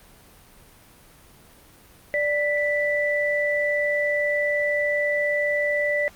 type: tone pair together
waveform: sine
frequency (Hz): 587.8 / 1977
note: D5 / B6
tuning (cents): +1 / +1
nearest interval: octave + major sixth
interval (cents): 2100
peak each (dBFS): -23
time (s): 2.14-6.08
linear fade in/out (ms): 0
effects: pink hiss -51 dBFS RMS until 6.15 s + Opus 32 kbps